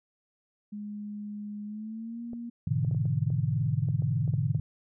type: tone with pitch glide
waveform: sine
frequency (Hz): 207.7 to 235.8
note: G#3 to A#3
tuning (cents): 0 to +20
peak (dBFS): -35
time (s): 0.72-2.5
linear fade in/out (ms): 10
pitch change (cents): +220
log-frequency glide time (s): 1.65-2.22
type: clicks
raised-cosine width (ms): 2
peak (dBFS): -32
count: 11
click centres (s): 2.333 / 2.848 / 2.912 / 2.947 / 3.055 / 3.303 / 3.887 / 4.022 / 4.278 / 4.338 / 4.548
type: chord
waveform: sine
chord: E dominant seventh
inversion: first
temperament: equal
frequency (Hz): 103.83 / 123.47 / 146.83 / 164.81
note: G#2 / B2 / D3 / E3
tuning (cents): 0 / 0 / 0 / 0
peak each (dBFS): -31 / -29 / -29 / -34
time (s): 2.67-4.6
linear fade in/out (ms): 5
effects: none